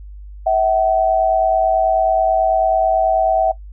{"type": "tone pair together", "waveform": "sine", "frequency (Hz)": [650, 759.2], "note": ["E5", "F#5"], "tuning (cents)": [-24, 44], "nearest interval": "minor third", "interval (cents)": 268, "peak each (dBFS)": -15, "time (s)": [0.46, 3.52], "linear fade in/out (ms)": 10, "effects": ["noise-tail reverb RT60 0.1 s tail -17 dB re dry", "added 50 Hz sine -32 dBFS peak until 3.72 s"]}